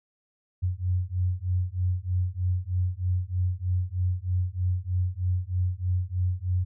sine beating tone pair, 89.4 / 92.6 Hz, F2 / F#2, +41 / +2 cents, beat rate 3.2 Hz, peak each -27 dBFS, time 0.62-6.65 s, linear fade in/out 20 ms, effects none

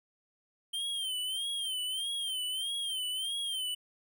square tone with vibrato, 3136 Hz, G7, in tune, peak -33 dBFS, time 0.73-3.75 s, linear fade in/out 10 ms, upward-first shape sine, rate 1.6 Hz, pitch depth 94 cents each way, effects none

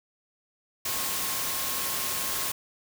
sine tone in noise, 1076 Hz, C6, 48 cents sharp, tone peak -41 dBFS, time 0.85-2.52 s, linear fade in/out 5 ms, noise white, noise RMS -30 dBFS, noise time 0.85-2.52 s, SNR -14 dB, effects none

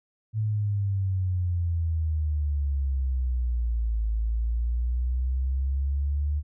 sine exponential two-way sweep, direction down then up, 110 to 54 to 74.5 Hz, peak -23 dBFS, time 0.33-6.43 s, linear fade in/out 50 ms, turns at 4.07 s, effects none

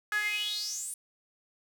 sawtooth tone with high-pass filter sweep, 419.1 Hz, G#4, 16 cents sharp, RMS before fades -33 dBFS, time 0.12-0.94 s, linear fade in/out 2 ms, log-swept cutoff 1500 to 9700 Hz, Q 9, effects none

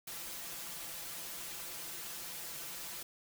white noise with comb filter, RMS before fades -44 dBFS, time 0.07-3.03 s, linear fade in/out 5 ms, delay 5.9 ms, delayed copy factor +0.85, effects none

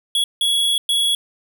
square tone bursts at uneven times, 3355 Hz, G#7, 17 cents sharp, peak -16 dBFS, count 3, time 0.15-0.24 / 0.41-0.78 / 0.89-1.15 s, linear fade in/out 2 ms, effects none

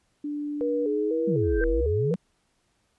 sine tone with pitch glide, 293.7 to 331.6 Hz, D4 to E4, 0 to +10 cents, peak -28 dBFS, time 0.24-1.81 s, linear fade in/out 5 ms, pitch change +210 cents, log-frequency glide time 0.85-1.23 s
sine tone with vibrato, 450.7 Hz, A4, 42 cents sharp, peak -24 dBFS, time 0.61-2.14 s, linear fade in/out 0 ms, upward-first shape square, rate 2 Hz, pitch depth 110 cents each way
sine exponential two-way sweep, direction down then up, 215 to 37.09 to 192.8 Hz, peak -24 dBFS, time 1.27-2.16 s, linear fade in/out 10 ms, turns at 1.65 s
sine tone with exponential growth, 1565 Hz, G6, 3 cents flat, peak -25 dBFS, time 1.43-1.64 s, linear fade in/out 1 ms, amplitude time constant 45 ms
effects pink hiss -70 dBFS RMS until 2.98 s + resampled to 24000 Hz

